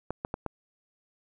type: clicks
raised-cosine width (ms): 1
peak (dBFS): -17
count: 4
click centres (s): 0.106 / 0.249 / 0.341 / 0.463
effects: none